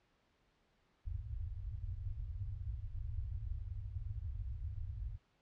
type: low-pass noise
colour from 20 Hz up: white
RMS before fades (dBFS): -42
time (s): 1.05-5.18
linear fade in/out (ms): 20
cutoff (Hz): 110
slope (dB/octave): 96
effects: pink hiss -75 dBFS RMS until 5.41 s + low-pass 4000 Hz 12 dB/octave